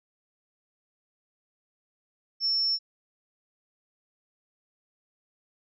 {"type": "tone", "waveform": "sine", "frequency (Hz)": 5400, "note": "E8", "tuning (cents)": 41, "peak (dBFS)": -23, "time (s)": [2.4, 2.79], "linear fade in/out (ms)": 50, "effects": []}